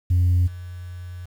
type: tone with level steps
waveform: sine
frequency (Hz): 89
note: F2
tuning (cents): +33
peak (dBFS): -13 / -32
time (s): 0.1-1.26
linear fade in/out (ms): 10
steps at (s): 0.46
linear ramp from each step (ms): 20
effects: tanh soft clip ceiling -13 dBFS + 8-bit